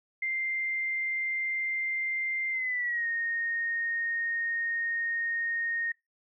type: tone with pitch glide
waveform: sine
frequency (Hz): 2093 to 1853.9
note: C7 to A#6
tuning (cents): 0 to -10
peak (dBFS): -28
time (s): 0.22-5.92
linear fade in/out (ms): 5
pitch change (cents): -210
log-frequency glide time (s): 2.51-3.07
effects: noise-tail reverb RT60 0.2 s tail -23 dB re dry